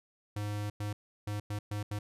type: tone bursts at uneven times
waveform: square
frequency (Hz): 103.83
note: G#2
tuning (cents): 0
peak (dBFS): -34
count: 6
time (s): 0.36-0.7 / 0.8-0.93 / 1.27-1.4 / 1.5-1.59 / 1.71-1.83 / 1.91-1.99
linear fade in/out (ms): 5
effects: resampled to 32000 Hz